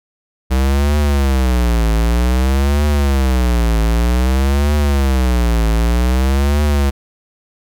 square tone with vibrato, 63.9 Hz, C2, 40 cents flat, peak -12 dBFS, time 0.5-6.91 s, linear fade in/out 20 ms, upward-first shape triangle, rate 0.53 Hz, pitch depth 270 cents each way, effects none

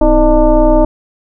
sine tone with frequency modulation, 318.8 Hz, D#4, 42 cents sharp, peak -5 dBFS, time 0.01-0.85 s, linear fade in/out 5 ms, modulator 288 Hz, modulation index 1.6, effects none

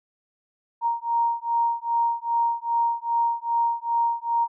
sine beating tone pair, 932.3 / 934.8 Hz, A#5 / A#5, 0 / +5 cents, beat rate 2.5 Hz, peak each -24 dBFS, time 0.81-4.48 s, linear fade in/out 50 ms, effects none

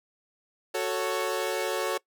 sawtooth chord, F# minor, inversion none, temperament equal with one note detuned, 370 / 442.5 / 554.4 Hz, F#4 / A4 / C#5, 0 / +10 / 0 cents, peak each -28 / -27 / -27 dBFS, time 0.74-1.98 s, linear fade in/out 10 ms, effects noise-tail reverb RT60 0.1 s tail -22 dB re dry

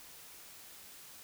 silence, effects white hiss -53 dBFS RMS until 1.23 s

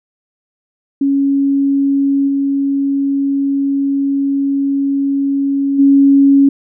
sine tone with level steps, 277.2 Hz, C#4, in tune, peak -10 / -12 / -5 dBFS, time 1.01-6.49 s, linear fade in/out 5 ms, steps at 2.27 / 5.78 s, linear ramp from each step 20 ms, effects none

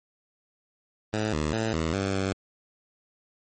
10% pulse tone with pitch steps, 107.8 / 76.4 / 111.3 / 80.7 / 97.4 / 96.2 Hz, A2 / D#2 / A2 / E2 / G2 / G2, -35 / -31 / +20 / -36 / -11 / -32 cents, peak -17 dBFS, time 1.13-2.33 s, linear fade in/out 5 ms, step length 200 ms, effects MP3 32 kbps

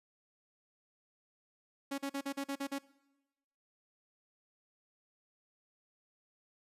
sawtooth tone bursts, 277.2 Hz, C#4, in tune, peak -31 dBFS, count 8, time 1.91-2.787 s, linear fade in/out 10 ms, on 72 ms, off 43 ms, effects noise-tail reverb RT60 1.0 s tail -21 dB re dry + resampled to 32000 Hz

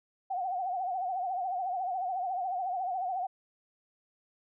sine tone with vibrato, 740 Hz, F#5, in tune, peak -30 dBFS, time 0.3-3.27 s, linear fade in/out 10 ms, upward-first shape triangle, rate 14 Hz, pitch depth 110 cents each way, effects none

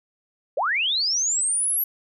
sine linear sweep, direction up, 466.2 to 11840 Hz, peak -20 dBFS, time 0.57-1.84 s, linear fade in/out 5 ms, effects none

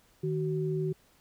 sine tone pair together, 155.56 / 376 Hz, D#3 / F#4, 0 / +28 cents, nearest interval octave + minor third, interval 1528 cents, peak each -30 / -31 dBFS, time 0.23-0.93 s, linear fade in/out 10 ms, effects pink hiss -64 dBFS RMS until 1.2 s

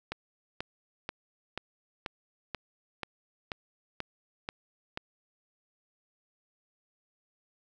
click train, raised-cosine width 0.3 ms, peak -18 dBFS, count 11, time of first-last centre 0.12-4.974 s, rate 2.06 Hz, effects none

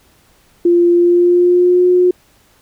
sine tone with pitch glide, 346.6 to 360.5 Hz, F4 to F#4, -13 to -45 cents, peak -7 dBFS, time 0.65-2.11 s, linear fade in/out 5 ms, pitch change +68 cents, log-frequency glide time 0.92-1.87 s, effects pink hiss -52 dBFS RMS until 2.61 s

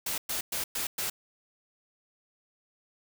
white noise bursts, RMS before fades -32 dBFS, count 5, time 0.06-1.1 s, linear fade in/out 5 ms, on 120 ms, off 110 ms, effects none

